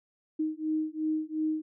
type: beating tone pair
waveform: sine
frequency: 310.5 / 313.3 Hz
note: D#4 / D#4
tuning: -3 / +12 cents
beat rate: 2.8 Hz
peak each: -31 dBFS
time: 0.39-1.62 s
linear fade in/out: 10 ms
effects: none